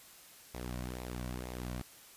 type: tone with flanger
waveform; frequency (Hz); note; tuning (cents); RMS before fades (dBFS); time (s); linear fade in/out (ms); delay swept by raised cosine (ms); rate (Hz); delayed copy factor
sawtooth; 61.74; B1; 0; -41; 0.54-1.82; 5; 0.63 to 2.43; 2.1; -0.55
effects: white hiss -56 dBFS RMS until 2.16 s + resampled to 32000 Hz

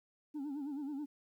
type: tone with vibrato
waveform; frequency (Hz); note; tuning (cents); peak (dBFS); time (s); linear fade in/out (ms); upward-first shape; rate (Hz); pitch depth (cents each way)
sine; 285.3; C#4; +50; -35; 0.34-1.06; 20; sine; 9.3; 110
effects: tanh soft clip ceiling -37 dBFS + 12-bit

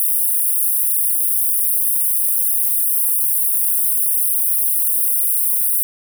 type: high-pass noise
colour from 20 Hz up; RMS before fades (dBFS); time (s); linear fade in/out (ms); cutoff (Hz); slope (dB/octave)
white; -17; 0-5.83; 0; 9100; 96
effects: none

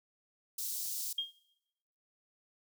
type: high-pass noise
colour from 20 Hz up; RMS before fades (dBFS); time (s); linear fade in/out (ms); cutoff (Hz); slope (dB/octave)
white; -38; 0.58-1.13; 5; 4400; 24
type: tone with exponential decay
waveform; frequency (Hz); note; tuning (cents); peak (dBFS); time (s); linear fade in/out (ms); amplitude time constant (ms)
sine; 3229; G#7; -49; -28; 1.18-1.38; 5; 42
effects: noise-tail reverb RT60 0.9 s tail -22 dB re dry

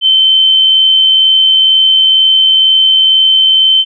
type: tone with amplitude modulation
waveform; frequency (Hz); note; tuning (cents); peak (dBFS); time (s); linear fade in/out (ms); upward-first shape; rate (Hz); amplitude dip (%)
sine; 3086; G7; -28; -3; 0.01-3.85; 50; sine; 82.1; 30
effects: none

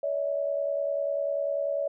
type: tone pair together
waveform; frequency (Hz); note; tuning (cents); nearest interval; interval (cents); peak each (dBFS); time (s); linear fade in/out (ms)
sine; 567.9 / 638; C#5 / D#5; +42 / +43; major second; 201; -27 / -31; 0.03-1.88; 5
effects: none

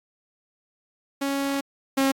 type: tone pair in turn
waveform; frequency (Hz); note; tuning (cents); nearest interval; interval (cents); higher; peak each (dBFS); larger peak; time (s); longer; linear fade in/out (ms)
sawtooth; 277.2 / 270.6; C#4 / C#4; 0 / -42; unison; 42; first; -20 / -15; second; 1.21-1.61 / 1.97-2.12; first; 10
effects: AAC 64 kbps

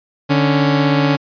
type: tone pair together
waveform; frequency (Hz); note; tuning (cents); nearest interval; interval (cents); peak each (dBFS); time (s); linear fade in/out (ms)
sawtooth; 147.3 / 278.1; D3 / C#4; +6 / +6; major seventh; 1100; -11; 0.29-1.17; 20
effects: resampled to 11025 Hz

